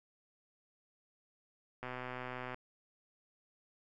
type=click train; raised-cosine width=0.5 ms; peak=-27 dBFS; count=91; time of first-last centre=1.83-2.544 s; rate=126 Hz; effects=none